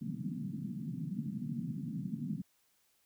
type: band-pass noise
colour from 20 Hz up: pink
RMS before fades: -39 dBFS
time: 0.01-2.42 s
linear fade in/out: 5 ms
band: 140 to 250 Hz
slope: 48 dB/octave
effects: white hiss -73 dBFS RMS until 3.05 s